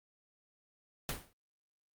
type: noise with exponential decay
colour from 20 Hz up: pink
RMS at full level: -33 dBFS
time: 1.09-1.33 s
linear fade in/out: 1 ms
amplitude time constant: 51 ms
effects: noise-tail reverb RT60 0.1 s tail -26 dB re dry + Opus 48 kbps